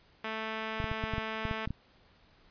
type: tone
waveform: 5% pulse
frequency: 220 Hz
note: A3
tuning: in tune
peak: -23 dBFS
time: 0.24-1.66 s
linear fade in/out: 5 ms
type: clicks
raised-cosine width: 5 ms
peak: -22 dBFS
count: 10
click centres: 0.802 / 0.842 / 0.915 / 1.039 / 1.137 / 1.182 / 1.453 / 1.512 / 1.675 / 1.706 s
effects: pink hiss -63 dBFS RMS until 2.5 s + resampled to 11025 Hz